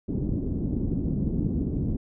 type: low-pass noise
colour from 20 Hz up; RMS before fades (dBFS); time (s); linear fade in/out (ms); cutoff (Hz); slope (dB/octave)
white; -27; 0.08-1.97; 5; 280; 24
effects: none